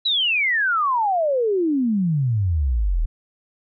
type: exponential sweep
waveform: sine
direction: down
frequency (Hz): 4017 to 36.71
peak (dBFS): -17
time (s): 0.05-3.06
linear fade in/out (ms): 10
effects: none